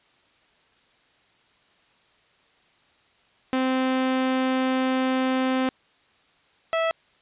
sawtooth tone pair in turn, 259.8 / 654.7 Hz, C4 / E5, -12 / -12 cents, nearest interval octave + major third, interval 1600 cents, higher second, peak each -17 dBFS, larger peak neither, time 3.53-5.69 / 6.73-6.91 s, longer first, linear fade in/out 0 ms, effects white hiss -61 dBFS RMS until 7.21 s + resampled to 8000 Hz

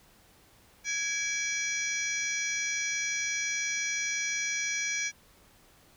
harmonic tone with a mistuned harmonic, 830.6 Hz, G#5, in tune, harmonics 2 / 3 / 4 / 5 / 6 / 7 / 8, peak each -37 / -32 / -42 / -45 / -45 / -34 / -41 dBFS, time 0.84-5.12 s, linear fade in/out 50 ms, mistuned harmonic 3, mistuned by -130 cents, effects pink hiss -60 dBFS RMS until 5.96 s

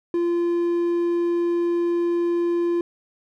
triangle tone, 344.5 Hz, F4, 24 cents flat, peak -17 dBFS, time 0.14-2.81 s, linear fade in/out 2 ms, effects none

